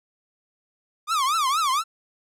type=tone with vibrato; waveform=45% pulse; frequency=1174.7 Hz; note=D6; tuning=in tune; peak=-20 dBFS; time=1.07-1.84 s; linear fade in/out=50 ms; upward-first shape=triangle; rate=4.3 Hz; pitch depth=260 cents each way; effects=low-pass 12000 Hz 12 dB/octave